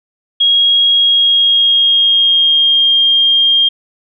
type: tone with pitch glide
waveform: sine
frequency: 3286 to 3215 Hz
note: G#7 to G7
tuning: -19 to +43 cents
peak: -7 dBFS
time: 0.4-3.69 s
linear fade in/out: 10 ms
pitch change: -38 cents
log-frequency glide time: 0.93-2.94 s
effects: none